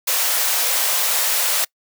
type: high-pass noise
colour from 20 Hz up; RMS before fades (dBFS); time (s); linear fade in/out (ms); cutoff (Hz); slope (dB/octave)
white; -19; 0.07-1.65; 10; 460; 96
effects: noise-tail reverb RT60 0.1 s tail -26 dB re dry